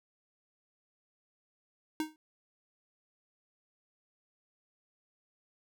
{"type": "tone with exponential decay", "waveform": "square", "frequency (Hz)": 311.1, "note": "D#4", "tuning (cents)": 0, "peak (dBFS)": -28, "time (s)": [2, 2.16], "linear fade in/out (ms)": 1, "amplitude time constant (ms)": 34, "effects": []}